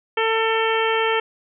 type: harmonic tone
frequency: 447.4 Hz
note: A4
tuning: 29 cents sharp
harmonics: 1 / 2 / 3 / 4 / 5 / 6 / 7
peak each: -21 / -24 / -26 / -27 / -28 / -29 / -29 dBFS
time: 0.17-1.2 s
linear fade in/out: 5 ms
effects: none